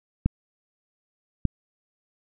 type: clicks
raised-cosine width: 5 ms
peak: -8 dBFS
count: 2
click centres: 0.26 / 1.453 s
effects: none